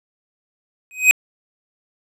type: tone with exponential growth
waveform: square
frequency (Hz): 2515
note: D#7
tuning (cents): +18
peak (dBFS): -4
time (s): 0.91-1.11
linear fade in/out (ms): 0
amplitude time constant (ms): 42
effects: low-pass 12000 Hz 12 dB/octave